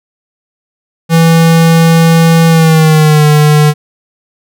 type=tone with pitch glide; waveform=square; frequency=164.81 to 150.26 Hz; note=E3 to D3; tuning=0 to +40 cents; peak=-4 dBFS; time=1.09-3.74 s; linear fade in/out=50 ms; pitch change=-160 cents; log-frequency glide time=2.48-3.25 s; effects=none